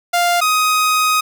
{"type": "tone pair in turn", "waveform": "sawtooth", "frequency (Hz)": [699, 1253.8], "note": ["F5", "D#6"], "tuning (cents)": [1, 13], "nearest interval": "minor seventh", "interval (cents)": 1012, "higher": "second", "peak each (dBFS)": -9, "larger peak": "neither", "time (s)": [[0.13, 0.41], [0.41, 1.21]], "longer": "second", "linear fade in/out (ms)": 10, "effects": []}